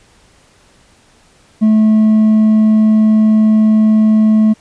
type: tone with hard clipping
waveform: sine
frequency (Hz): 216.8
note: A3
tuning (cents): -25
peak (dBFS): -7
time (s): 1.61-4.54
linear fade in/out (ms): 20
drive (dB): 2
effects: pink hiss -49 dBFS RMS until 4.6 s + resampled to 22050 Hz